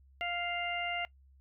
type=harmonic tone; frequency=698.5 Hz; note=F5; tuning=in tune; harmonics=1 / 2 / 3 / 4; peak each=-37 / -43 / -37 / -38 dBFS; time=0.21-1.05 s; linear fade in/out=0 ms; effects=noise-tail reverb RT60 0.1 s tail -21 dB re dry + added 67 Hz sine -58 dBFS peak until 1.4 s